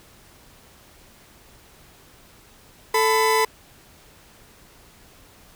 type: tone pair together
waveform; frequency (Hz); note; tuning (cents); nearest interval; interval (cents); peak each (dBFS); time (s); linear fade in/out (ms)
30% pulse; 440 / 1002.1; A4 / B5; 0 / +25; octave + major second; 1425; -17; 2.94-3.45; 5
effects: pink hiss -51 dBFS RMS until 5.55 s